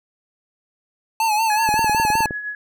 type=tone with vibrato; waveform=square; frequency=872 Hz; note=A5; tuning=16 cents flat; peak=-17 dBFS; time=1.2-2.26 s; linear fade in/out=2 ms; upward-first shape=sine; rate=5.3 Hz; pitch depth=70 cents each way
type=tone with tremolo; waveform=sine; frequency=1685 Hz; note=G#6; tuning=25 cents sharp; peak=-23 dBFS; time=1.5-2.55 s; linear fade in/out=2 ms; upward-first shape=triangle; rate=8.4 Hz; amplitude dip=60%
type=click train; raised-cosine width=2 ms; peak=-14 dBFS; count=13; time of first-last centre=1.69-2.309 s; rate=19.4 Hz
effects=none